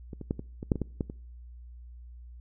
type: clicks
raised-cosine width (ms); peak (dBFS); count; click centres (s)
3; -26 / -25 / -15 / -23 / -23 / -10 / -20 / -16 / -16 / -25; 10; 0.132 / 0.213 / 0.309 / 0.394 / 0.629 / 0.718 / 0.757 / 0.817 / 1.008 / 1.099
effects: noise-tail reverb RT60 0.6 s tail -25 dB re dry + added 60 Hz sine -44 dBFS peak until 2.4 s